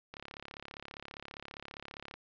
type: click train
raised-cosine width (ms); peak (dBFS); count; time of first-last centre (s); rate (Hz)
0.3; -28; 71; 0.14-2.14; 35
effects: resampled to 16000 Hz + 9-bit